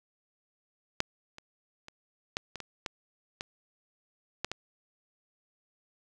clicks, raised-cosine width 0.2 ms, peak -9 / -28 / -28 / -13 / -22 / -22 / -16 / -18 / -13 / -17 dBFS, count 10, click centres 1.004 / 1.384 / 1.884 / 2.369 / 2.557 / 2.603 / 2.862 / 3.409 / 4.446 / 4.516 s, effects none

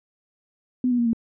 sine tone with pitch steps, 251.5 / 243.9 / 236.6 / 229.4 Hz, B3 / B3 / A#3 / A#3, +32 / -21 / +26 / -28 cents, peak -18 dBFS, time 0.84-1.132 s, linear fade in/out 2 ms, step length 73 ms, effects none

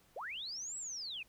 sine linear two-way sweep, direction up then down, 420.2 to 7900 to 2393 Hz, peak -40 dBFS, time 0.16-1.23 s, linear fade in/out 5 ms, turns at 0.77 s, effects pink hiss -68 dBFS RMS until 1.28 s

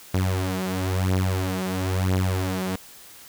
sawtooth beating tone pair, 92.9 / 93.9 Hz, F#2 / F#2, +7 / +26 cents, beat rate 1 Hz, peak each -21 dBFS, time 0.14-2.76 s, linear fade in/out 5 ms, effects white hiss -46 dBFS RMS until 3.28 s

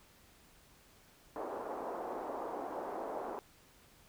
white band-pass noise, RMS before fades -41 dBFS, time 1.36-3.39 s, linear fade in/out 0 ms, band 300 to 910 Hz, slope 24 dB/octave, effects pink hiss -63 dBFS RMS until 4.08 s

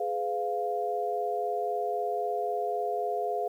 sine chord, F diminished, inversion first, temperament just, 419.1 / 502.9 / 698.5 Hz, Ab4 / Cb5 / F5, +16 / +31 / 0 cents, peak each -32 / -35 / -30 dBFS, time 0-3.48 s, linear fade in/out 5 ms, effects 10-bit

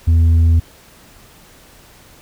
triangle tone with tanh clipping, 82.41 Hz, E2, in tune, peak -9 dBFS, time 0.07-0.6 s, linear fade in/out 10 ms, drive 8 dB, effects pink hiss -45 dBFS RMS until 2.21 s

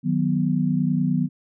sine chord, B major, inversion first, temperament equal, 155.56 / 185 / 246.9 Hz, D#3 / F#3 / B3, 0 / 0 / 0 cents, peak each -23 dBFS, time 0.03-1.29 s, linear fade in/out 50 ms, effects none

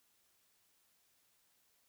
silence, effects white hiss -74 dBFS RMS until 1.88 s

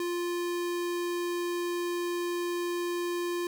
square tone, 349.2 Hz, F4, in tune, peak -30 dBFS, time 0-3.47 s, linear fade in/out 2 ms, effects none

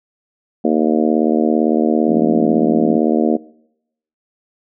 harmonic tone, 77.78 Hz, D#2, in tune, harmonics 3 / 4 / 5 / 6 / 7 / 8 / 9, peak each -16 / -18 / -20 / -22 / -23 / -24 / -25 dBFS, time 0.64-3.37 s, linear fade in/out 10 ms
sine chord, F augmented, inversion none, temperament just, 174.61 / 218.3 / 272.8 Hz, F3 / A3 / C#4, 0 / -13 / -28 cents, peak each -23 / -22 / -24 dBFS, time 2.06-3 s, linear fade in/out 50 ms
effects noise-tail reverb RT60 0.8 s tail -22 dB re dry

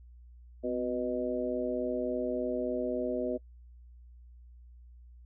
harmonic tone with a mistuned harmonic, 123.47 Hz, B2, in tune, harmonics 2 / 3 / 4 / 5, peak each -35 / -35 / -35 / -35 dBFS, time 0.63-3.38 s, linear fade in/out 20 ms, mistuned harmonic 2, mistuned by +54 cents, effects noise-tail reverb RT60 0.1 s tail -24 dB re dry + added 60 Hz sine -50 dBFS peak until 5.25 s

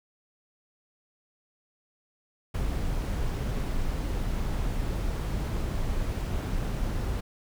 brown noise with ADSR envelope, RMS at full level -27 dBFS, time 2.54-7.21 s, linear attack 8 ms, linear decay 29 ms, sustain -2 dB, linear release 11 ms, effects none

